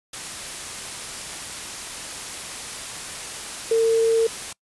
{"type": "tone in noise", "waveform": "sine", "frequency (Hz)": 452.9, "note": "A#4", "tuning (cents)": -50, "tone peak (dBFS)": -15, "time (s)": [3.71, 4.27], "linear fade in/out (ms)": 5, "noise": "white", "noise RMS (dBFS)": -33, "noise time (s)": [0.13, 4.53], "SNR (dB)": 15, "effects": ["noise-tail reverb RT60 0.1 s tail -24 dB re dry", "resampled to 24000 Hz"]}